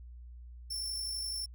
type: tone with amplitude modulation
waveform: sawtooth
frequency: 5390 Hz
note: E8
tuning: 38 cents sharp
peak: -31 dBFS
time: 0.7-1.46 s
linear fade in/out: 10 ms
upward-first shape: sine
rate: 51.8 Hz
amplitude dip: 35%
effects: added 60 Hz sine -46 dBFS peak until 1.54 s